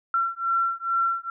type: beating tone pair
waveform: sine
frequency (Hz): 1357 / 1359.3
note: E6 / F6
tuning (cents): +50 / -47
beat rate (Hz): 2.3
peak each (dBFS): -25 / -25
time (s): 0.14-1.3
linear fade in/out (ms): 2
effects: none